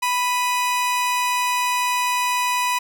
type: tone pair together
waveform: 40% pulse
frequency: 987.8 / 2489 Hz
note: B5 / D#7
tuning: 0 / 0 cents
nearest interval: octave + major third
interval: 1600 cents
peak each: -19 / -25 dBFS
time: 0.02-2.79 s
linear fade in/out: 10 ms
effects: none